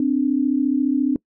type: tone pair together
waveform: sine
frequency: 259.3 / 293.8 Hz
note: C4 / D4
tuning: -15 / +1 cents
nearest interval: major second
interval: 216 cents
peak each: -19 dBFS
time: 0-1.16 s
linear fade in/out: 2 ms
effects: noise-tail reverb RT60 0.1 s tail -24 dB re dry